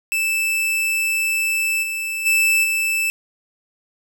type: tone with level steps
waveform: 45% pulse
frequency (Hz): 2637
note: E7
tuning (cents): 0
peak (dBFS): -18 / -23 / -14 / -18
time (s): 0.12-3.1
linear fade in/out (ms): 0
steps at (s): 1.82 / 2.25 / 2.63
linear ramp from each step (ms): 20
effects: none